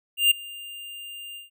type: tone with ADSR envelope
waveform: square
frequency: 2800 Hz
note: F7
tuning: 4 cents sharp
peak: -14 dBFS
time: 0.17-1.5 s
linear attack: 140 ms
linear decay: 8 ms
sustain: -23 dB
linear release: 140 ms
effects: none